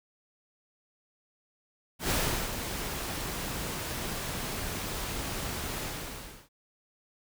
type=noise with ADSR envelope; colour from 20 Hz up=pink; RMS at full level=-27 dBFS; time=1.99-6.49 s; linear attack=120 ms; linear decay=380 ms; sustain=-8 dB; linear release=690 ms; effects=none